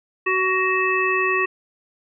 harmonic tone, 374.2 Hz, F#4, 20 cents sharp, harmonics 1 / 3 / 5 / 7, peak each -23 / -23 / -23 / -23 dBFS, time 0.26-1.46 s, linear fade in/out 10 ms, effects none

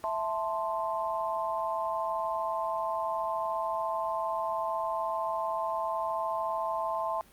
sine chord, A minor, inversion second, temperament equal, 659.3 / 880 / 1046.5 Hz, E5 / A5 / C6, 0 / 0 / 0 cents, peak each -33 dBFS, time 0.04-7.21 s, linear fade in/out 0 ms, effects pink hiss -58 dBFS RMS until 7.32 s + Opus 48 kbps

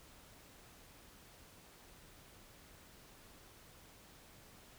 silence, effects pink hiss -60 dBFS RMS until 4.78 s

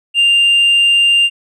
triangle tone with tanh clipping, 2794 Hz, F7, in tune, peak -8 dBFS, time 0.14-1.3 s, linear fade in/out 50 ms, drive 6 dB, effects none

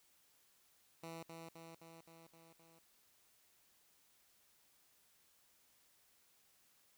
10% pulse tone with echo, 164.8 Hz, E3, in tune, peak -39 dBFS, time 1.03-1.23 s, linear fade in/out 5 ms, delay 260 ms, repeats 6, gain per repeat -3 dB, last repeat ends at 2.79 s, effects white hiss -72 dBFS RMS until 6.97 s

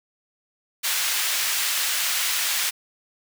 pink high-pass noise, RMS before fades -24 dBFS, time 0.83-2.71 s, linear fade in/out 20 ms, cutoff 1900 Hz, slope 12 dB/octave, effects none

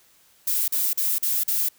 violet noise bursts, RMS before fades -23 dBFS, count 5, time 0.47-1.688 s, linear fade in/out 5 ms, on 210 ms, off 42 ms, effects white hiss -58 dBFS RMS until 1.78 s

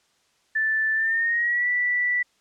sine tone with pitch glide, 1760 to 1964.2 Hz, A6 to B6, 0 to -10 cents, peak -20 dBFS, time 0.55-2.23 s, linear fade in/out 10 ms, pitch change +190 cents, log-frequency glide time 0.94-1.68 s, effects white hiss -65 dBFS RMS until 2.4 s + low-pass 7000 Hz 12 dB/octave

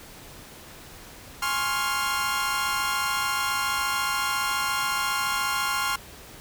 sawtooth chord, Db major seventh, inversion second, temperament equal with one note detuned, 830.6 / 1054.4 / 1108.7 / 1396.9 Hz, Ab5 / C6 / Db6 / F6, 0 / +13 / 0 / 0 cents, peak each -30 / -25 / -29 / -24 dBFS, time 1.42-5.96 s, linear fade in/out 5 ms, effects pink hiss -45 dBFS RMS until 6.4 s

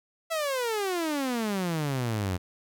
sawtooth exponential sweep, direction down, 670 to 87.31 Hz, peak -23 dBFS, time 0.3-2.38 s, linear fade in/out 20 ms, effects none

